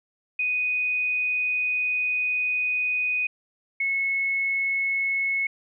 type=tone pair in turn; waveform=sine; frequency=2489 / 2191 Hz; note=D#7 / C#7; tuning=0 / -21 cents; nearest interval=major second; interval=221 cents; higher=first; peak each=-22 dBFS; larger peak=neither; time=0.39-3.27 / 3.8-5.47 s; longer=first; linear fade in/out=5 ms; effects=none